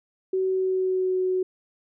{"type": "tone with pitch glide", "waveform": "sine", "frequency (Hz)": [377.2, 370.7], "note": ["F#4", "F#4"], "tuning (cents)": [33, 3], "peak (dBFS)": -21, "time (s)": [0.33, 1.43], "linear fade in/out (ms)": 5, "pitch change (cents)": -30, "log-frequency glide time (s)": [0.48, 1.19], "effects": []}